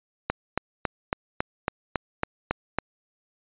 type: click train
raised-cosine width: 0.5 ms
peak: -8 dBFS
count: 10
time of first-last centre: 0.3-2.786 s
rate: 3.62 Hz
effects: resampled to 8000 Hz